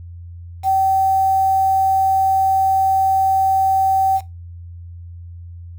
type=tone with quantisation; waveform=sine; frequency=770 Hz; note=G5; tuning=31 cents flat; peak=-12 dBFS; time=0.63-4.21 s; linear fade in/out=50 ms; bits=6; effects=noise-tail reverb RT60 0.2 s tail -17 dB re dry + added 86 Hz sine -32 dBFS peak until 5.78 s